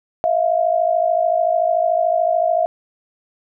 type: tone pair together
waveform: sine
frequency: 644.9 / 698.5 Hz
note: E5 / F5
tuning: -38 / 0 cents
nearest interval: minor second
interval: 138 cents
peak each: -17 dBFS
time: 0.24-2.66 s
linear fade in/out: 0 ms
effects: none

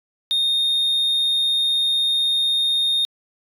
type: tone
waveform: sine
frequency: 3682 Hz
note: A#7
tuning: 22 cents flat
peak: -14 dBFS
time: 0.31-3.05 s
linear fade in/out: 0 ms
effects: tanh soft clip ceiling -16 dBFS

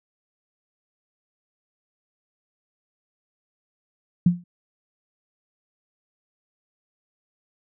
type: tone with exponential decay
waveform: sine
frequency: 175.3 Hz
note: F3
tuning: 7 cents sharp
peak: -10 dBFS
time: 4.26-4.44 s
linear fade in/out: 5 ms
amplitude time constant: 38 ms
effects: none

